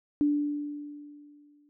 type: tone with exponential decay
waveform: sine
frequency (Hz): 292.6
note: D4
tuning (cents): -6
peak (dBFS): -20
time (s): 0.21-1.69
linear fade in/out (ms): 0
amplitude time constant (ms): 320
effects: none